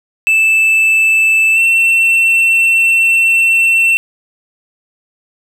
triangle tone with pitch glide, 2637 to 2696 Hz, E7 to E7, 0 to +38 cents, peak -6 dBFS, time 0.27-3.97 s, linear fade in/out 0 ms, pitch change +38 cents, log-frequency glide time 1.54-1.59 s, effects none

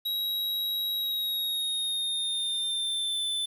square tone with pitch glide, 3842 to 3523 Hz, B7 to A7, -48 to +1 cents, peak -28 dBFS, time 0.05-3.46 s, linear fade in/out 10 ms, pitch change -151 cents, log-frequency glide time 0.95-3.24 s, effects 9-bit

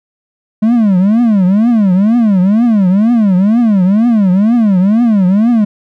triangle tone with vibrato, 208.8 Hz, G#3, 10 cents sharp, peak -4 dBFS, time 0.62-5.65 s, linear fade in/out 10 ms, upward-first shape triangle, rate 2.1 Hz, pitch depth 290 cents each way, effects none

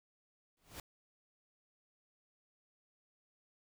pink noise with exponential growth, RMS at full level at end -43 dBFS, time 0.57-0.8 s, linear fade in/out 2 ms, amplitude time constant 48 ms, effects none

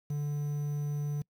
triangle tone with quantisation, 146.3 Hz, D3, 6 cents flat, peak -28 dBFS, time 0.1-1.22 s, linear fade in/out 5 ms, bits 9, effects noise-tail reverb RT60 0.1 s tail -26 dB re dry

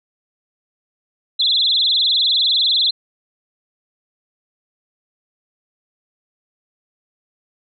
sine tone with vibrato, 3729 Hz, A#7, in tune, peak -13 dBFS, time 1.39-2.91 s, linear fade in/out 10 ms, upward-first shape sine, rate 20 Hz, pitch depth 190 cents each way, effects none

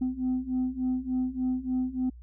sine beating tone pair, 253.5 / 256.9 Hz, B3 / C4, +45 / -32 cents, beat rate 3.4 Hz, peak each -29 / -27 dBFS, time 0.01-2.1 s, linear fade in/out 10 ms, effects tanh soft clip ceiling -22 dBFS + added 60 Hz sine -44 dBFS peak until 2.22 s

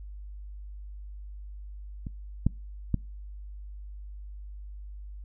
clicks, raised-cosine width 5 ms, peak -24 / -10 / -12 dBFS, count 3, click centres 2.068 / 2.466 / 2.943 s, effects noise-tail reverb RT60 0.3 s tail -25 dB re dry + added 50 Hz sine -39 dBFS peak until 5.24 s

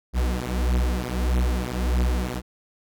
45% pulse beating tone pair, 61 / 62.6 Hz, B1 / B1, -21 / +24 cents, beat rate 1.6 Hz, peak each -24 dBFS, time 0.13-2.42 s, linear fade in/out 50 ms, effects none

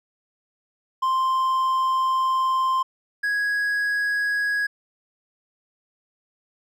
triangle tone pair in turn, 1046.5 / 1661.2 Hz, C6 / G#6, 0 / 0 cents, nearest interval minor sixth, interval 800 cents, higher second, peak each -17 / -19 dBFS, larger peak first, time 1.02-2.83 / 3.23-4.67 s, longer first, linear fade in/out 10 ms, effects none

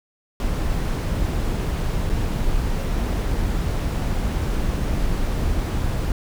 brown noise with dropouts, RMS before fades -22 dBFS, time 0.4-6.12 s, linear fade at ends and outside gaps 1 ms, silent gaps 2.094-2.098 s, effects none

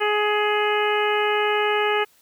harmonic tone, 419.3 Hz, G#4, 17 cents sharp, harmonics 1 / 2 / 3 / 4 / 5 / 6 / 7, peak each -22 / -25 / -27 / -28 / -29 / -30 / -30 dBFS, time 0-2.05 s, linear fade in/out 20 ms, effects white hiss -58 dBFS RMS until 2.21 s

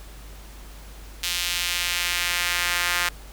sawtooth tone with high-pass filter sweep, 175.9 Hz, F3, 13 cents sharp, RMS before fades -25 dBFS, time 1.23-3.09 s, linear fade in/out 5 ms, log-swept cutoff 3200 to 1600 Hz, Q 1.3, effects added 50 Hz sine -40 dBFS peak until 3.32 s + pink hiss -47 dBFS RMS until 3.32 s

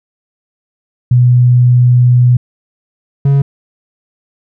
sine / triangle tone pair in turn, 123.47 / 139.21 Hz, B2 / C#3, 0 / +8 cents, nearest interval major second, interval 208 cents, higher second, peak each -4 dBFS, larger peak neither, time 1.11-2.37 / 3.25-3.42 s, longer first, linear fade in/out 5 ms, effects none

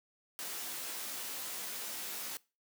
white noise with comb filter, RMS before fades -41 dBFS, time 0.39-2.37 s, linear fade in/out 0 ms, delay 16 ms, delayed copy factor -0.65, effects noise-tail reverb RT60 0.3 s tail -22 dB re dry + high-pass 200 Hz 12 dB/octave

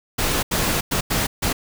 pink noise bursts at uneven times, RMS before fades -21 dBFS, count 5, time 0.18-0.43 / 0.51-0.81 / 0.91-1.01 / 1.1-1.27 / 1.42-1.53 s, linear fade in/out 10 ms, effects none

